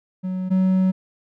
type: tone pair in turn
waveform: triangle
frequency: 185.4 / 187.34 Hz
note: F#3 / F#3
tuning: +4 / +22 cents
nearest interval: unison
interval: 18 cents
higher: second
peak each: -21 / -13 dBFS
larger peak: second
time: 0.23-0.5 / 0.5-0.92 s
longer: second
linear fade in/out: 20 ms
effects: none